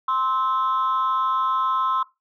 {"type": "tone pair together", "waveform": "sine", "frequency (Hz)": [1046.9, 1300], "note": ["C6", "E6"], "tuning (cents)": [1, -24], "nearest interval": "major third", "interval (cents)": 375, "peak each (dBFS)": [-20, -22], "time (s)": [0.08, 2.03], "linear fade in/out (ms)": 5, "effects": ["noise-tail reverb RT60 0.2 s tail -18 dB re dry", "tanh soft clip ceiling -15 dBFS"]}